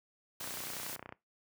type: noise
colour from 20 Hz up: white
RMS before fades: -42 dBFS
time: 0.4-0.96 s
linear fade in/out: 5 ms
type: click train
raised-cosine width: 0.5 ms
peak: -29 dBFS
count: 23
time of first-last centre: 0.41-1.124 s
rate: 30.8 Hz
effects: noise-tail reverb RT60 0.2 s tail -20 dB re dry + high-pass 80 Hz 12 dB/octave